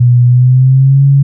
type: tone with pitch glide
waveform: sine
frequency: 122.3 to 138.87 Hz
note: B2 to C#3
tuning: -16 to +3 cents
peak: -3 dBFS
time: 0-1.23 s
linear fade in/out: 10 ms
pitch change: +219 cents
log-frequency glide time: 0.26-1.04 s
effects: none